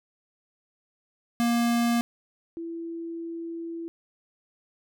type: tone pair in turn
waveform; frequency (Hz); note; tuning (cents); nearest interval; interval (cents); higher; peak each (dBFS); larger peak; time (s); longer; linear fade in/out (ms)
square / sine; 235.8 / 333.5; A#3 / E4; +20 / +20; tritone; 600; second; -22 / -32; first; 1.4-2.01 / 2.57-3.88; second; 0
effects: none